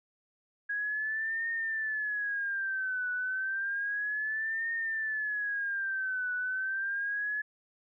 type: tone with vibrato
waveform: sine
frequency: 1649 Hz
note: G#6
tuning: 13 cents flat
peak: -30 dBFS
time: 0.69-7.42 s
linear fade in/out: 10 ms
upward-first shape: triangle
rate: 0.31 Hz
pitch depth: 190 cents each way
effects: none